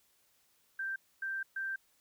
sine tone bursts at uneven times, 1570 Hz, G6, 2 cents sharp, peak -34 dBFS, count 3, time 0.79-0.96 / 1.22-1.43 / 1.56-1.76 s, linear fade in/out 5 ms, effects white hiss -71 dBFS RMS until 2 s

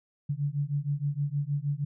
sine beating tone pair, 140.7 / 147.1 Hz, C#3 / D3, +26 / +3 cents, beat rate 6.4 Hz, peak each -30 dBFS, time 0.29-1.85 s, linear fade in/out 10 ms, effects none

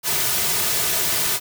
white noise with comb filter, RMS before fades -21 dBFS, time 0.03-1.4 s, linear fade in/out 50 ms, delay 3.7 ms, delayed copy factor -0.6, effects none

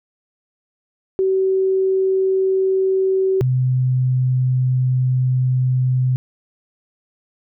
sine tone pair in turn, 381 / 127.88 Hz, G4 / C3, -49 / -39 cents, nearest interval octave + perfect fifth, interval 1890 cents, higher first, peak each -14 dBFS, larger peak neither, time 1.19-3.41 / 3.41-6.16 s, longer second, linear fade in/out 0 ms, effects none

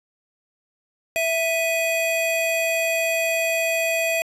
square tone pair together, 659.3 / 2498 Hz, E5 / D#7, 0 / +6 cents, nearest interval octave + major seventh, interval 2306 cents, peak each -23 / -24 dBFS, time 1.16-4.22 s, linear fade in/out 0 ms, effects resampled to 32000 Hz + 8-bit

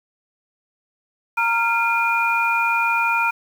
sine tone cluster, 926 / 1386 / 2419 Hz, A#5 / F6 / D#7, -12 / -14 / -49 cents, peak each -21 dBFS, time 1.37-3.31 s, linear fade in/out 10 ms, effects 7-bit

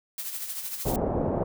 blue noise with tremolo, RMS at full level -32 dBFS, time 0.18-0.96 s, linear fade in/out 2 ms, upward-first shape triangle, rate 13 Hz, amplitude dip 60%
white low-pass noise, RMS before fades -27 dBFS, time 0.85-1.44 s, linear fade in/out 10 ms, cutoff 680 Hz, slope 24 dB/octave
effects none

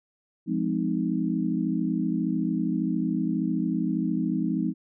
sine chord, F minor seventh, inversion none, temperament equal with one note detuned, 174.61 / 207.7 / 256.4 / 311.1 Hz, F3 / Ab3 / C4 / Eb4, 0 / 0 / -35 / 0 cents, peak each -29 dBFS, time 0.46-4.74 s, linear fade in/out 50 ms, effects none

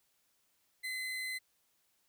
35% pulse tone, 2039 Hz, C7, 45 cents flat, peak -35 dBFS, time 0.83-1.39 s, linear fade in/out 20 ms, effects white hiss -75 dBFS RMS until 2.08 s

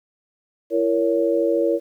sine chord, A# diminished, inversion second, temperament just, 335.6 / 466.2 / 559.4 Hz, E4 / A#4 / C#5, +31 / 0 / +16 cents, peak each -21 dBFS, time 0.7-1.8 s, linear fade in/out 50 ms, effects 9-bit

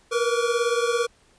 square tone cluster, 468.1 / 485.9 / 1143 Hz, A#4 / B4 / D6, +7 / -28 / -47 cents, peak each -24 / -26 / -30 dBFS, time 0.11-1.07 s, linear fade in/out 20 ms, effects pink hiss -59 dBFS RMS until 1.38 s + resampled to 22050 Hz

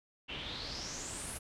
pink noise with low-pass filter sweep, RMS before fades -42 dBFS, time 0.28-1.39 s, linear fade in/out 20 ms, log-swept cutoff 2800 to 11000 Hz, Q 6.1, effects none

